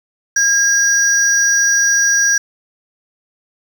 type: tone pair together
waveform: triangle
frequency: 1624 / 5787 Hz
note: G#6 / F#8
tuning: -39 / -39 cents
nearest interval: octave + minor seventh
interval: 2200 cents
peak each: -12 dBFS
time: 0.36-2.38 s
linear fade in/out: 5 ms
effects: 7-bit

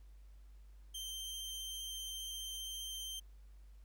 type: tone with vibrato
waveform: sawtooth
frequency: 3136 Hz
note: G7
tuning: in tune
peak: -39 dBFS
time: 0.94-3.2 s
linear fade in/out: 10 ms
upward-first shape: square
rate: 15 Hz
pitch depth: 8 cents each way
effects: added 50 Hz sine -54 dBFS peak until 3.84 s + pink hiss -75 dBFS RMS until 3.84 s

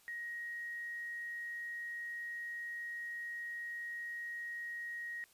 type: tone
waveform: sine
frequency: 1885 Hz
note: A#6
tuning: 19 cents sharp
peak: -40 dBFS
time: 0.08-5.24 s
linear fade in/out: 0 ms
effects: white hiss -66 dBFS RMS until 5.33 s + resampled to 32000 Hz

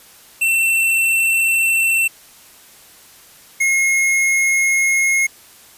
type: tone pair in turn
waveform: square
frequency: 2693 / 2158 Hz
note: E7 / C#7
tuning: +36 / -47 cents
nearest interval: major third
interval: 383 cents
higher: first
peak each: -14 dBFS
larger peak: neither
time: 0.41-2.08 / 3.6-5.27 s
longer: neither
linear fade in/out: 10 ms
effects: white hiss -45 dBFS RMS until 5.77 s + resampled to 32000 Hz

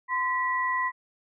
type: tone pair together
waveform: sine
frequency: 1025.2 / 1946 Hz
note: C6 / B6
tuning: -36 / -26 cents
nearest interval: major seventh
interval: 1110 cents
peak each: -26 / -28 dBFS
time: 0.08-0.92 s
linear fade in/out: 50 ms
effects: none

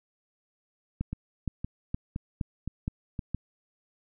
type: two click trains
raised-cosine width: 5 ms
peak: -20 / -17 dBFS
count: 5 / 6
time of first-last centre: 1.13-3.192 / 1.01-3.346 s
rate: 1.94 / 2.14 Hz
effects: none

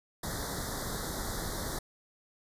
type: band-stop noise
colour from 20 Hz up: pink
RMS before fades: -36 dBFS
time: 0.23-1.79 s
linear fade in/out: 5 ms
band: 2000 to 3500 Hz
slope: 96 dB/octave
effects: resampled to 32000 Hz

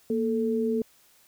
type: tone pair together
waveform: sine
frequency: 233.1 / 440 Hz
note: A#3 / A4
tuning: 0 / 0 cents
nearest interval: major seventh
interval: 1100 cents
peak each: -26 dBFS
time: 0.1-0.82 s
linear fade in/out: 2 ms
effects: white hiss -60 dBFS RMS until 1.27 s

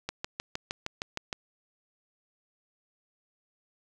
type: click train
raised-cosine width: 0.2 ms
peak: -15 dBFS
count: 9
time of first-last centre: 0.09-1.328 s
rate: 6.46 Hz
effects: none

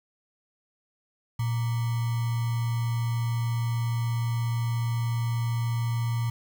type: tone with sample-and-hold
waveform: sine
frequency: 116.8 Hz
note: A#2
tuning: 4 cents sharp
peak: -24 dBFS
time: 1.39-6.3 s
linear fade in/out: 5 ms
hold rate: 1050 Hz
effects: none

